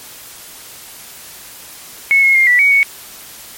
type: tone with pitch steps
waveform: sine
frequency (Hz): 2197 / 2167 / 2119 / 1961 / 2249 / 2222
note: C#7 / C#7 / C7 / B6 / C#7 / C#7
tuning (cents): -16 / -40 / +21 / -13 / +24 / +4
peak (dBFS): -7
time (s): 2.11-2.83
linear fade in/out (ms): 0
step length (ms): 120
effects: white hiss -35 dBFS RMS until 3.57 s + MP3 64 kbps